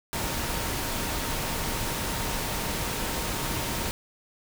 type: tone in noise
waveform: sine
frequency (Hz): 925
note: A#5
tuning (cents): -14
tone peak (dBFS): -41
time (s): 0.13-3.91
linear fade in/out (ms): 0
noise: pink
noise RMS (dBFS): -30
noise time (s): 0.13-3.91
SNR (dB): -14
effects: none